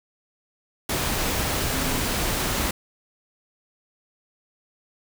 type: tone in noise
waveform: sine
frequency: 261.6 Hz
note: C4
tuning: in tune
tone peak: -32 dBFS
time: 1.73-2 s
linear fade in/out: 5 ms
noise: pink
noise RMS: -25 dBFS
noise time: 0.89-2.71 s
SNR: -10 dB
effects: none